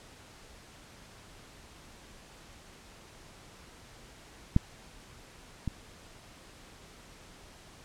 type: clicks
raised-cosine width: 5 ms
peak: -9 / -19 dBFS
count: 2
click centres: 4.564 / 5.677 s
effects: pink hiss -53 dBFS RMS until 7.84 s + low-pass 9000 Hz 12 dB/octave